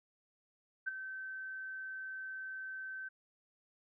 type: tone with ADSR envelope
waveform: sine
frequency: 1541 Hz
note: G6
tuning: 30 cents flat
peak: -31 dBFS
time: 0.86-3.09 s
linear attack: 20 ms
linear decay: 16 ms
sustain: -10 dB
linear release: 13 ms
effects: none